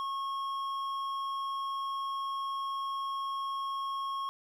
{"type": "tone with hard clipping", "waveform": "triangle", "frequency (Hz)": 1091, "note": "C#6", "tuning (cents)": -28, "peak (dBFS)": -34, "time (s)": [0, 4.29], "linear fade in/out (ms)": 0, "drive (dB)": 10, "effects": []}